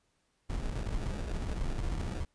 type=noise with sample-and-hold; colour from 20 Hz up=brown; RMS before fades=-34 dBFS; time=0.49-2.25 s; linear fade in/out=10 ms; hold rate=1050 Hz; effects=pink hiss -75 dBFS RMS until 2.34 s + resampled to 22050 Hz